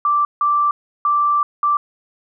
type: tone bursts at uneven times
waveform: sine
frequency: 1172 Hz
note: D6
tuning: 4 cents flat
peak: -13 dBFS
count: 4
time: 0.05-0.25 / 0.41-0.71 / 1.05-1.43 / 1.63-1.77 s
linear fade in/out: 2 ms
effects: none